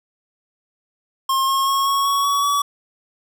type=tone with pitch steps; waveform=square; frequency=1070 / 1081.2 / 1092.5 / 1103.9 / 1115.4 / 1127.1 / 1138.9 Hz; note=C6 / C#6 / C#6 / C#6 / C#6 / C#6 / C#6; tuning=+38 / -44 / -26 / -8 / +10 / +28 / +46 cents; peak=-17 dBFS; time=1.29-2.62 s; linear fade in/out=5 ms; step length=190 ms; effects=none